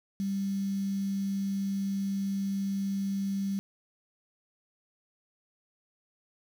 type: tone with quantisation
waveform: sine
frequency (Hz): 196.4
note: G3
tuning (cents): +4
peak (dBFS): -28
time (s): 0.2-3.59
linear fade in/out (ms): 0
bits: 8
effects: none